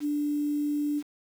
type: tone with quantisation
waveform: sine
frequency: 293.7 Hz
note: D4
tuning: in tune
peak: -25 dBFS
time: 0-1.03 s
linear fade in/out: 50 ms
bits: 8
effects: none